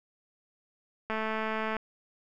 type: click train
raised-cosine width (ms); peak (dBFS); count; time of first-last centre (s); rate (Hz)
0.5; -18; 147; 1.1-1.767; 219
effects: none